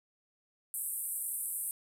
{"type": "band-pass noise", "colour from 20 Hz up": "pink", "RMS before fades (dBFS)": -37, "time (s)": [0.74, 1.71], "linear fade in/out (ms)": 0, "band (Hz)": [8300, 14000], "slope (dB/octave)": 96, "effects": []}